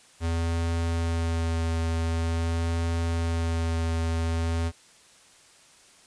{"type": "tone with vibrato", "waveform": "square", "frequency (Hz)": 83, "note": "E2", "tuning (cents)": 12, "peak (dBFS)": -25, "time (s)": [0.2, 4.72], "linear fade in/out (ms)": 50, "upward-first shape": "sine", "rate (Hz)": 0.46, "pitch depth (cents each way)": 14, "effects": ["white hiss -55 dBFS RMS until 6.06 s", "resampled to 22050 Hz"]}